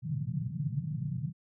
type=band-pass noise; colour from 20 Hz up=pink; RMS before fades=-34 dBFS; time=0.02-1.33 s; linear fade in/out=50 ms; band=120 to 170 Hz; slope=48 dB/octave; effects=none